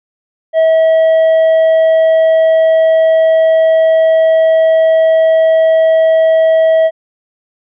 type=tone; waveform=triangle; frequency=645 Hz; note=E5; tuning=38 cents flat; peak=-4 dBFS; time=0.53-6.91 s; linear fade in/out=50 ms; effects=resampled to 8000 Hz